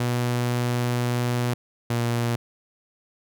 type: tone pair in turn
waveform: sawtooth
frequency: 121.7 / 118.51 Hz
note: B2 / A#2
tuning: -25 / +29 cents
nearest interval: unison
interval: 46 cents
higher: first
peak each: -18 dBFS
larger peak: neither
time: 0-1.54 / 1.9-2.36 s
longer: first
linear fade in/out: 5 ms
effects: none